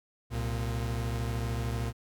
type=tone pair together; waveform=40% pulse; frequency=64.5 / 115.73 Hz; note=C2 / A#2; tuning=-24 / -12 cents; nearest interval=minor seventh; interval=1012 cents; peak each=-33 / -31 dBFS; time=0.3-1.93 s; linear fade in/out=50 ms; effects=none